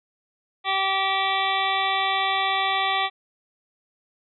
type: harmonic tone with a mistuned harmonic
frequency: 386.5 Hz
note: G4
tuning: 24 cents flat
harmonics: 1 / 2 / 3 / 5 / 6 / 7 / 8 / 9 / 10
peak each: -37 / -25 / -27 / -29 / -29 / -37 / -36 / -29 / -35 dBFS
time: 0.64-3.1 s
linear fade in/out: 50 ms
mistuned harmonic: 8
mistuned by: +32 cents
effects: none